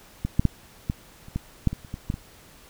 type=clicks; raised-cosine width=5 ms; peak=-13 / -6 / -6 / -12 / -30 / -14 / -7 / -18 / -30 / -19 / -13 / -19 dBFS; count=12; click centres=0.25 / 0.395 / 0.453 / 0.899 / 1.284 / 1.36 / 1.673 / 1.73 / 1.848 / 1.941 / 2.101 / 2.141 s; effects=pink hiss -51 dBFS RMS until 2.69 s